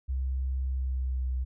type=tone with pitch glide; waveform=sine; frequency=65.41 to 63.69 Hz; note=C2 to C2; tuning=0 to -46 cents; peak=-27 dBFS; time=0.08-1.45 s; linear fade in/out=20 ms; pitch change=-46 cents; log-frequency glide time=0.66-1.31 s; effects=none